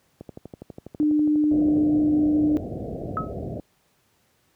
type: click train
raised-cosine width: 2 ms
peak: -23 dBFS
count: 20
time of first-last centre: 0.21-1.767 s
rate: 12.2 Hz
type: tone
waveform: sine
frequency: 300.9 Hz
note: D4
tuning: 42 cents sharp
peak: -17 dBFS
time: 1-2.57 s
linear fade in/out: 0 ms
type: low-pass noise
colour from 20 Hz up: pink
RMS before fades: -30 dBFS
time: 1.51-3.6 s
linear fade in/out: 2 ms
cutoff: 710 Hz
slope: 96 dB/octave
type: tone with exponential decay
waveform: sine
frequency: 1284 Hz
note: E6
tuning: 46 cents flat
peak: -20 dBFS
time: 3.17-3.33 s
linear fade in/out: 1 ms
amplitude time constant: 33 ms
effects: pink hiss -65 dBFS RMS until 4.55 s + high-pass 80 Hz 12 dB/octave